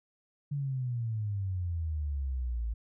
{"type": "exponential sweep", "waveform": "sine", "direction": "down", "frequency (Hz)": [146, 54.4], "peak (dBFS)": -30, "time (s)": [0.51, 2.74], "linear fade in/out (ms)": 10, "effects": []}